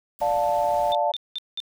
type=noise with exponential decay; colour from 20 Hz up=violet; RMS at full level=-44 dBFS; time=0.19-0.28 s; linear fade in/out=0 ms; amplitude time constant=19 ms
type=noise; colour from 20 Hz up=pink; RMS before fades=-43 dBFS; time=0.2-0.93 s; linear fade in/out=5 ms
type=chord; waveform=sine; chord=D minor; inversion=none; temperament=just; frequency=587.3 / 704.8 / 881 Hz; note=D5 / F5 / A5; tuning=0 / +16 / +2 cents; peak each=-24 dBFS; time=0.21-1.12 s; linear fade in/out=10 ms
type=tone bursts; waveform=sine; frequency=3582 Hz; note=A7; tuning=30 cents sharp; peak=-27 dBFS; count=4; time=0.92-1.602 s; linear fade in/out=0 ms; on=28 ms; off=190 ms
effects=none